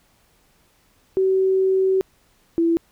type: tone pair in turn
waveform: sine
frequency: 380.2 / 333.7 Hz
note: F#4 / E4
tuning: +47 / +21 cents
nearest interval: major second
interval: 226 cents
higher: first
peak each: -15 dBFS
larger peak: neither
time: 1.17-2.01 / 2.58-2.77 s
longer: first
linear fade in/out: 0 ms
effects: pink hiss -60 dBFS RMS until 2.91 s